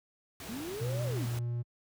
pink noise, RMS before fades -44 dBFS, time 0.4-1.39 s, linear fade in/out 2 ms
sine linear two-way sweep, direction up then down, 210 to 615 to 210 Hz, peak -37 dBFS, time 0.49-1.26 s, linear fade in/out 5 ms, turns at 1.03 s
triangle tone with pitch glide, 123.47 to 119.47 Hz, B2 to A#2, 0 to +43 cents, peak -29 dBFS, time 0.8-1.63 s, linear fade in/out 20 ms, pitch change -57 cents, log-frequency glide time 1.14-1.26 s
effects high-pass 60 Hz 12 dB/octave

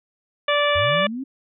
harmonic tone, 583 Hz, D5, 13 cents flat, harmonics 1 / 2 / 3 / 4 / 5 / 6, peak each -20 / -23 / -25 / -26 / -27 / -28 dBFS, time 0.48-1.07 s, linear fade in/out 5 ms
sine linear sweep, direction up, 77.78 to 277.2 Hz, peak -26 dBFS, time 0.75-1.24 s, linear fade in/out 10 ms
effects none

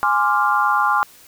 sine chord, D half-diminished seventh, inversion second, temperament equal, 830.6 / 1046.5 / 1174.7 / 1396.9 Hz, Ab5 / C6 / D6 / F6, 0 / 0 / 0 / 0 cents, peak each -20 dBFS, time 0.03-1.03 s, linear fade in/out 0 ms, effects white hiss -47 dBFS RMS until 1.27 s

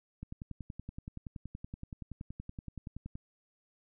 click train, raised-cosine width 5 ms, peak -29 dBFS, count 32, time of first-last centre 0.23-3.155 s, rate 10.6 Hz, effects none

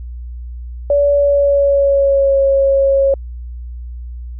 sine tone with pitch glide, 572 to 547.4 Hz, D5 to C#5, -46 to -22 cents, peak -9 dBFS, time 0.9-3.14 s, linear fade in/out 2 ms, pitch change -76 cents, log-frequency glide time 1.13-2.39 s, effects added 60 Hz sine -25 dBFS peak until 4.39 s

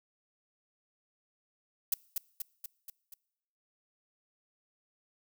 violet noise with echo, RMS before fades -27 dBFS, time 1.92-1.94 s, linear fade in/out 5 ms, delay 240 ms, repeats 5, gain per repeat -4 dB, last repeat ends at 3.14 s, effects noise-tail reverb RT60 0.9 s tail -24 dB re dry

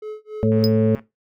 triangle tone with tremolo, 428.3 Hz, A4, 47 cents flat, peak -25 dBFS, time 0.02-0.64 s, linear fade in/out 5 ms, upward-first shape sine, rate 3.5 Hz, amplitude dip 100%
harmonic tone, 110 Hz, A2, in tune, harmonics 1 / 2 / 4 / 5, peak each -20 / -18 / -19 / -24 dBFS, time 0.43-0.95 s, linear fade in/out 0 ms
click train, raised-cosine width 0.5 ms, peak -26 dBFS, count 66, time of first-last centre 0.52-0.994 s, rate 137 Hz
square tone with exponential decay, 5040 Hz, D#8, 21 cents sharp, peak -18 dBFS, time 0.64-0.72 s, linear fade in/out 0 ms, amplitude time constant 16 ms
effects noise-tail reverb RT60 0.2 s tail -17 dB re dry

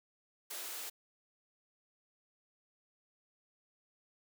white high-pass noise, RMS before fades -43 dBFS, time 0.5-0.9 s, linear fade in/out 10 ms, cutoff 300 Hz, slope 96 dB/octave, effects none

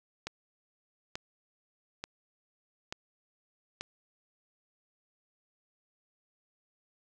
click train, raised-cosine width 0.2 ms, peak -19 dBFS, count 5, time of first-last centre 0.27-3.81 s, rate 1.13 Hz, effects none

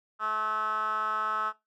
10% pulse tone with band-pass filter, 215.9 Hz, A3, 33 cents flat, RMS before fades -30 dBFS, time 0.19-1.53 s, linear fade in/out 50 ms, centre 1300 Hz, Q 6.4, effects noise-tail reverb RT60 0.2 s tail -17 dB re dry

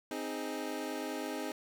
25% pulse chord, Ab major, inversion first, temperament equal, 261.6 / 311.1 / 415.3 Hz, C4 / Eb4 / Ab4, 0 / 0 / 0 cents, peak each -37 / -36 / -38 dBFS, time 0.11-1.52 s, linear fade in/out 2 ms, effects none

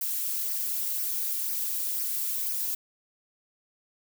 violet noise with flanger, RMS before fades -30 dBFS, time 0.01-2.75 s, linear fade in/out 5 ms, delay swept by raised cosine 0.26 to 4.06 ms, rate 2 Hz, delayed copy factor -0.65, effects none

